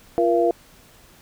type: tone cluster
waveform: sine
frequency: 345.5 / 474.7 / 680 Hz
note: F4 / A#4 / F5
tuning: -19 / +31 / -46 cents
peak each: -20 dBFS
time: 0.18-0.51 s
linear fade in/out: 0 ms
effects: pink hiss -51 dBFS RMS until 1.21 s